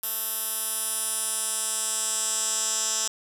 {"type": "tone with band-pass filter sweep", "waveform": "10% pulse", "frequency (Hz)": 220, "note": "A3", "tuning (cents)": 0, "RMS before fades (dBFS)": -28, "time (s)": [0.03, 3.08], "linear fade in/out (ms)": 5, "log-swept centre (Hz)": [12000, 6900], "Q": 3.7, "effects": []}